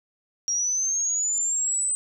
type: linear sweep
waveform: sine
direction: up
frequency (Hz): 5630 to 8140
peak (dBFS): -22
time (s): 0.48-1.95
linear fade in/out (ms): 0
effects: 10-bit